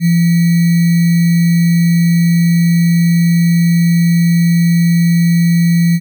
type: tone with sample-and-hold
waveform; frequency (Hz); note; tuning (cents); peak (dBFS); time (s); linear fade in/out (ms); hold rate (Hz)
sine; 169.9; F3; -47; -7; 0-6; 50; 2100
effects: none